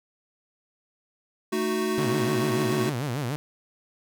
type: chord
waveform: square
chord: D# diminished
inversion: second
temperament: equal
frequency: 220 / 311.1 / 370 Hz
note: A3 / D#4 / F#4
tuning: 0 / 0 / 0 cents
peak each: -30 / -33 / -27 dBFS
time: 1.52-2.9 s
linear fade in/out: 10 ms
type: tone with vibrato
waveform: sawtooth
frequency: 132.5 Hz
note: C3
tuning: 22 cents sharp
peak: -23 dBFS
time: 1.98-3.36 s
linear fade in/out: 0 ms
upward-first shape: sine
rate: 6.8 Hz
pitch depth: 230 cents each way
effects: none